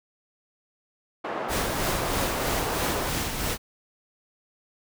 pink band-pass noise, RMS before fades -31 dBFS, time 1.24-3.1 s, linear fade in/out 10 ms, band 420 to 1200 Hz, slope 12 dB/octave
pink noise with tremolo, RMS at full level -27 dBFS, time 1.48-3.58 s, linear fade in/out 50 ms, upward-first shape sine, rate 3.1 Hz, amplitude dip 40%
effects none

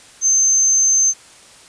sine tone, 6260 Hz, G8, 3 cents flat, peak -11 dBFS, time 0.21-1.14 s, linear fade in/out 50 ms, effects white hiss -44 dBFS RMS until 1.68 s + resampled to 22050 Hz

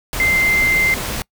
sine tone in noise, 2085 Hz, C7, 7 cents flat, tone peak -13 dBFS, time 0.2-0.94 s, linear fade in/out 0 ms, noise pink, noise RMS -24 dBFS, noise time 0.13-1.22 s, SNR +8 dB, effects noise-tail reverb RT60 0.1 s tail -25 dB re dry

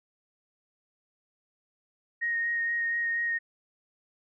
sine tone with vibrato, 1865 Hz, A#6, in tune, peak -26 dBFS, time 2.21-3.39 s, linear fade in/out 20 ms, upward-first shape sine, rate 4.2 Hz, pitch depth 13 cents each way, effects none

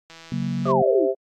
click train, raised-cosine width 0.2 ms, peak -26 dBFS, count 102, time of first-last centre 0.1-0.716 s, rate 164 Hz
sine chord, F# major, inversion second, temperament equal, 138.59 / 185 / 233.1 Hz, C#3 / F#3 / A#3, 0 / 0 / 0 cents, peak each -27 dBFS, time 0.32-0.82 s, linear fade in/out 2 ms
sine exponential sweep, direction down, 1328 to 261.6 Hz, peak -20 dBFS, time 0.65-1.08 s, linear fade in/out 50 ms
harmonic tone, 131.7 Hz, C3, 12 cents sharp, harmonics 3 / 4 / 5, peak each -21 / -23 / -25 dBFS, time 0.65-1.15 s, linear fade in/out 50 ms
effects AAC 64 kbps

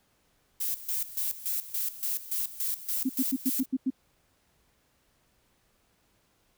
violet noise with tremolo, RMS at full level -30 dBFS, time 0.6-3.66 s, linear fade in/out 10 ms, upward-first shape square, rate 3.5 Hz, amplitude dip 80%
sine tone bursts, 261.6 Hz, C4, in tune, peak -23 dBFS, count 7, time 3.05-3.904 s, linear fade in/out 10 ms, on 44 ms, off 91 ms
effects pink hiss -69 dBFS RMS until 6.57 s

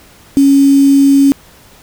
sine tone with quantisation, 277.2 Hz, C#4, in tune, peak -4 dBFS, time 0.37-1.32 s, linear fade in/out 0 ms, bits 4, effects pink hiss -42 dBFS RMS until 1.82 s

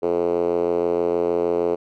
5% pulse tone with band-pass filter, 86.4 Hz, F2, 18 cents flat, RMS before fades -21 dBFS, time 0.02-1.76 s, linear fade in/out 20 ms, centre 430 Hz, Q 3.8, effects none

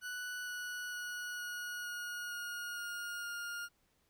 40% pulse tone with pitch steps, 1480 / 1470.6 / 1461.3 / 1452.1 / 1442.9 / 1433.7 / 1424.6 / 1415.6 Hz, F#6 / F#6 / F#6 / F#6 / F#6 / F6 / F6 / F6, 0 / -11 / -22 / -33 / -44 / +45 / +34 / +23 cents, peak -39 dBFS, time 0.01-3.69 s, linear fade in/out 50 ms, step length 460 ms, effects pink hiss -75 dBFS RMS until 4.09 s

